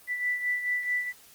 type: beating tone pair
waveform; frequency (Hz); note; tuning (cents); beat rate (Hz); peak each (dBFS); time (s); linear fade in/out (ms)
sine; 1975.5 / 1980.1; B6 / B6; 0 / +4; 4.6; -27 / -34; 0.07-1.13; 50
effects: white hiss -54 dBFS RMS until 1.34 s + Opus 32 kbps